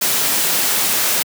white noise, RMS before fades -17 dBFS, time 0.01-1.23 s, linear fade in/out 10 ms, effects high-pass 150 Hz 12 dB/octave

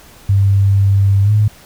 sine tone with pitch glide, 98.7 to 105.78 Hz, G2 to G#2, +12 to +32 cents, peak -8 dBFS, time 0.29-1.48 s, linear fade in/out 5 ms, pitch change +120 cents, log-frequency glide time 1.23-1.31 s, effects pink hiss -42 dBFS RMS until 1.65 s

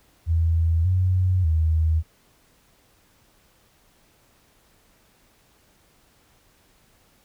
sine tone with pitch steps, 82.4 / 92.1 / 79.8 Hz, E2 / F#2 / D#2, 0 / -7 / +44 cents, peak -17 dBFS, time 0.26-2.03 s, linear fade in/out 50 ms, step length 590 ms, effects pink hiss -60 dBFS RMS until 7.24 s

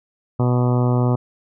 harmonic tone, 123.47 Hz, B2, in tune, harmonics 1 / 2 / 3 / 4 / 5 / 6 / 7 / 8 / 9 / 10, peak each -16 / -22 / -26 / -28 / -30 / -32 / -33 / -34 / -35 / -36 dBFS, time 0.39-1.16 s, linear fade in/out 10 ms, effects none

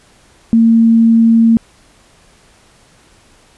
sine tone, 227.9 Hz, A#3, 39 cents flat, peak -5 dBFS, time 0.53-1.57 s, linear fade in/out 0 ms, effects pink hiss -48 dBFS RMS until 3.57 s + resampled to 24000 Hz

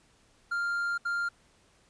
triangle tone bursts at uneven times, 1396.9 Hz, F6, in tune, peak -26 dBFS, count 2, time 0.51-0.98 / 1.05-1.29 s, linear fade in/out 10 ms, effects pink hiss -64 dBFS RMS until 1.89 s + resampled to 22050 Hz

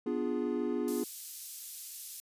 triangle chord, B diminished seventh, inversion none, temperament equal, 246.9 / 293.7 / 349.2 / 415.3 Hz, B3 / D4 / F4 / Ab4, 0 / 0 / 0 / 0 cents, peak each -33 / -35 / -34 / -34 dBFS, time 0.06-1.04 s, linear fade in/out 5 ms
white high-pass noise, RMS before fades -43 dBFS, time 0.88-2.2 s, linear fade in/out 0 ms, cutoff 5100 Hz, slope 12 dB/octave
effects resampled to 32000 Hz

